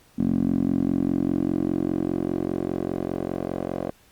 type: tone with band-pass filter sweep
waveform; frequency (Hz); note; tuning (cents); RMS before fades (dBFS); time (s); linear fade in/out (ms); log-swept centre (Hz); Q
10% pulse; 44.98; F#1; -48; -25; 0.18-3.91; 10; 240 to 480; 3.6
effects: pink hiss -57 dBFS RMS until 4.11 s + Opus 48 kbps